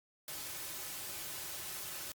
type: noise with comb filter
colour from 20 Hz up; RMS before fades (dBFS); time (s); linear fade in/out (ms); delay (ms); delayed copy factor
white; -43; 0.28-2.12; 2; 4.3; -0.5
effects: Opus 48 kbps